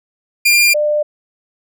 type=tone pair in turn; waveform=sawtooth / sine; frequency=2398 / 597.8 Hz; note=D7 / D5; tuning=+36 / +31 cents; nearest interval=2 octaves; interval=2405 cents; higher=first; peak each=-5 / -12 dBFS; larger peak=first; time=0.45-0.74 / 0.74-1.03 s; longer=neither; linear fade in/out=10 ms; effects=none